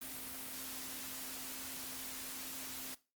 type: tone in noise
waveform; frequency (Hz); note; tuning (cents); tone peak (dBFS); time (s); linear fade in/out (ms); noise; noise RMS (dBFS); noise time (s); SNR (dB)
sine; 261.6; C4; 0; -55; 0.01-2.95; 10; white; -45; 0.01-2.95; -13
effects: noise-tail reverb RT60 0.3 s tail -19 dB re dry + Opus 32 kbps